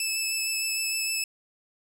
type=tone with vibrato; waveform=15% pulse; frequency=2619 Hz; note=E7; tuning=12 cents flat; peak=-19 dBFS; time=0-1.24 s; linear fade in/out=2 ms; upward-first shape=triangle; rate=6.5 Hz; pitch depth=16 cents each way; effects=10-bit